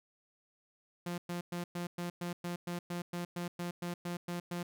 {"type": "tone bursts", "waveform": "sawtooth", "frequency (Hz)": 174.61, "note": "F3", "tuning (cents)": 0, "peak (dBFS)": -32, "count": 16, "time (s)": [1.06, 4.63], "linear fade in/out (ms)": 5, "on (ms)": 120, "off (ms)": 110, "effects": []}